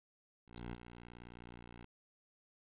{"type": "tone with ADSR envelope", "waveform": "10% pulse", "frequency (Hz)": 59.3, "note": "A#1", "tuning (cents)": 30, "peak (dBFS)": -33, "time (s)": [0.46, 1.85], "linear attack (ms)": 270, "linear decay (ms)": 24, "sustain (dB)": -10, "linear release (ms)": 5, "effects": ["resampled to 8000 Hz", "10-bit"]}